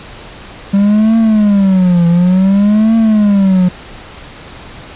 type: tone with vibrato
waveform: triangle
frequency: 196 Hz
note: G3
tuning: in tune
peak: -4 dBFS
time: 0.73-3.69 s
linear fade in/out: 10 ms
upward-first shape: triangle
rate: 0.56 Hz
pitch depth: 260 cents each way
effects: pink hiss -32 dBFS RMS until 4.95 s + resampled to 8000 Hz